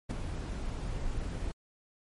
brown noise with ADSR envelope, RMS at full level -27 dBFS, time 0.09-1.52 s, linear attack 21 ms, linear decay 6 ms, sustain -8 dB, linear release 9 ms, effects MP3 48 kbps

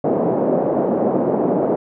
white band-pass noise, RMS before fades -18 dBFS, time 0.04-1.76 s, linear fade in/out 5 ms, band 170 to 630 Hz, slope 24 dB/octave, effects none

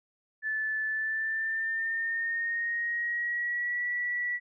sine tone with pitch glide, 1745 to 1947.4 Hz, A6 to B6, -15 to -25 cents, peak -28 dBFS, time 0.42-4.4 s, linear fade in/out 50 ms, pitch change +190 cents, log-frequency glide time 0.87-3.85 s, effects none

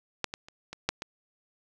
clicks, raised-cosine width 0.2 ms, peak -10 / -18 / -30 / -22 / -8 / -18 dBFS, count 6, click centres 0.243 / 0.339 / 0.485 / 0.73 / 0.89 / 1.021 s, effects none

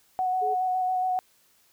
sine tone with vibrato, 740 Hz, F#5, in tune, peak -23 dBFS, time 0.19-1.19 s, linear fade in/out 0 ms, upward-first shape square, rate 7.2 Hz, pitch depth 13 cents each way
sine tone, 425.5 Hz, G#4, 42 cents sharp, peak -30 dBFS, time 0.41-0.55 s, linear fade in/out 20 ms
effects white hiss -63 dBFS RMS until 1.72 s

